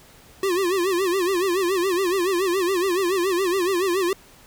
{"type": "tone with vibrato", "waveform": "square", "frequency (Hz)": 367.9, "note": "F#4", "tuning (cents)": -10, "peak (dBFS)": -20, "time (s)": [0.43, 4.13], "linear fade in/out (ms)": 2, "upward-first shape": "sine", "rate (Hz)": 7.1, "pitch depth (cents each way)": 130, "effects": ["pink hiss -50 dBFS RMS until 4.46 s"]}